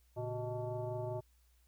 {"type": "tone with frequency modulation", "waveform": "sine", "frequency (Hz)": 370, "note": "F#4", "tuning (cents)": 0, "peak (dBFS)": -36, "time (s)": [0.16, 1.21], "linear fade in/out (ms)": 20, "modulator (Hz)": 255, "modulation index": 1.6, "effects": ["added 60 Hz sine -66 dBFS peak until 1.67 s", "white hiss -75 dBFS RMS until 1.67 s"]}